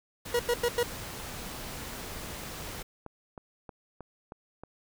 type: noise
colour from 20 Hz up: pink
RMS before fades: -40 dBFS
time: 0.25-2.83 s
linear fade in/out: 10 ms
type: tone bursts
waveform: 40% pulse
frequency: 479.6 Hz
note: A#4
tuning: 49 cents sharp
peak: -23 dBFS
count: 4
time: 0.34-0.832 s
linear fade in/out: 5 ms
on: 54 ms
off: 92 ms
type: click train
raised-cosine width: 1 ms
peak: -28 dBFS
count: 9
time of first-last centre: 2.12-4.636 s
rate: 3.18 Hz
effects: none